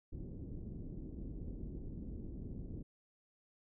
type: low-pass noise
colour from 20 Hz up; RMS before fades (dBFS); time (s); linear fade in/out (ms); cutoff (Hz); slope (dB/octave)
pink; -45; 0.12-2.83; 10; 350; 24
effects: none